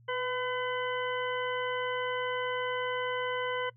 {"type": "harmonic tone with a mistuned harmonic", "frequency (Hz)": 505, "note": "B4", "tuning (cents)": 39, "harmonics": [1, 2, 3, 4, 6], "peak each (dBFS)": [-33, -36, -38, -39, -41], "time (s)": [0.08, 3.7], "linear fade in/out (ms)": 10, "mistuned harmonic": 1, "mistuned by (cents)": -22, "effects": ["noise-tail reverb RT60 0.1 s tail -22 dB re dry", "added 118 Hz sine -56 dBFS peak until 3.76 s"]}